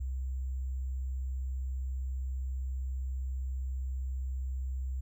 sine tone with sample-and-hold, 65 Hz, C2, 11 cents flat, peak -32 dBFS, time 0-5.01 s, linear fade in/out 10 ms, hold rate 7350 Hz, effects none

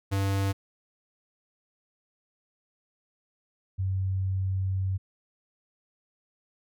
square / sine tone pair in turn, 98 / 94.99 Hz, G2 / F#2, 0 / +46 cents, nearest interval minor second, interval 54 cents, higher first, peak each -25 dBFS, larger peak neither, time 0.11-0.53 / 3.78-4.98 s, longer second, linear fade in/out 20 ms, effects none

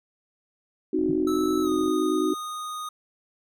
sine chord, C diminished, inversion none, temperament equal, 261.6 / 311.1 / 370 Hz, C4 / Eb4 / Gb4, 0 / 0 / 0 cents, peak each -29 / -24 / -25 dBFS, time 0.93-2.34 s, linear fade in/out 5 ms
click train, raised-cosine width 2 ms, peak -30 dBFS, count 39, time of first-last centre 0.99-1.882 s, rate 42.6 Hz
sine tone with exponential decay, 158 Hz, D#3, 27 cents sharp, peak -25 dBFS, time 1.09-1.18 s, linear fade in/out 5 ms, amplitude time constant 19 ms
square tone with pitch glide, 1308 to 1237.4 Hz, E6 to D#6, -14 to -10 cents, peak -32 dBFS, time 1.27-2.89 s, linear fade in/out 5 ms, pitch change -96 cents, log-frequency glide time 1.62-1.7 s
effects none

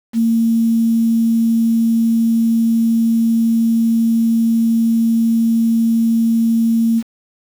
sine tone with quantisation, 228.2 Hz, A#3, 37 cents flat, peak -11 dBFS, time 0.13-7.03 s, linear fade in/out 50 ms, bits 6, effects none

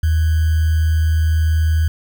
sine tone with sample-and-hold, 79.5 Hz, D#2, 38 cents sharp, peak -12 dBFS, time 0.03-1.88 s, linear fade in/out 5 ms, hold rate 1575 Hz, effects none

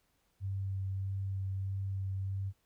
sine tone with vibrato, 96.7 Hz, G2, 23 cents flat, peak -33 dBFS, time 0.4-2.53 s, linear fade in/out 50 ms, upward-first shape sine, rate 1.6 Hz, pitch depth 12 cents each way, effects pink hiss -75 dBFS RMS until 2.65 s

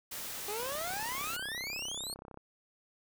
white noise, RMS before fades -41 dBFS, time 0.11-1.37 s, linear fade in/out 10 ms
25% pulse exponential sweep, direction up, 398.1 to 4435 Hz, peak -33 dBFS, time 0.48-2.14 s, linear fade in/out 2 ms
click train, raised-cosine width 1 ms, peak -33 dBFS, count 59, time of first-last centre 0.6-2.374 s, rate 32.7 Hz
effects none

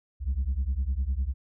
sine beating tone pair, 61.4 / 71.3 Hz, B1 / C#2, -9 / +49 cents, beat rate 9.9 Hz, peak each -26 dBFS, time 0.2-1.34 s, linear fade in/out 50 ms, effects tanh soft clip ceiling -22 dBFS

